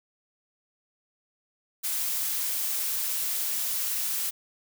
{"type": "noise", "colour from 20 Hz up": "blue", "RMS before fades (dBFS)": -29, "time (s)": [1.83, 4.31], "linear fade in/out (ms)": 20, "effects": []}